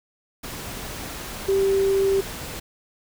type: tone in noise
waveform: sine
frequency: 390 Hz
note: G4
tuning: 9 cents flat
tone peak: -17 dBFS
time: 1.48-2.21 s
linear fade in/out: 10 ms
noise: pink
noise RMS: -34 dBFS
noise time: 0.43-2.6 s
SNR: +14 dB
effects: none